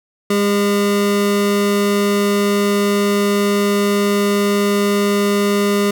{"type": "tone pair together", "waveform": "square", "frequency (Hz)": [203.5, 404.9], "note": ["G#3", "G#4"], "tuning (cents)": [-35, -44], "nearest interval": "octave", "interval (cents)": 1191, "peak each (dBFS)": -17, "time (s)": [0.3, 5.91], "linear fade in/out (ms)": 5, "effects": []}